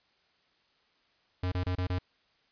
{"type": "tone bursts", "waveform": "square", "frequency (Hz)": 90.9, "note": "F#2", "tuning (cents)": -30, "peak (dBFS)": -29, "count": 5, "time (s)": [1.43, 1.987], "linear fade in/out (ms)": 5, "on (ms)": 89, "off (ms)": 28, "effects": ["white hiss -69 dBFS RMS until 2.51 s", "resampled to 11025 Hz"]}